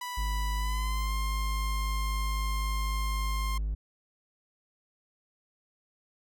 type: tone with pitch glide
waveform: sawtooth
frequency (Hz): 987.8 to 1058.7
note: B5 to C6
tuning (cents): 0 to +20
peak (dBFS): -31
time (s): 0.01-3.58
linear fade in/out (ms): 5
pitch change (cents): +120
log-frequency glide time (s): 0.56-1.13
type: tone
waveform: triangle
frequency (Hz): 51.91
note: G#1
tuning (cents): 0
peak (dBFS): -26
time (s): 0.17-3.75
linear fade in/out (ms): 10
effects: none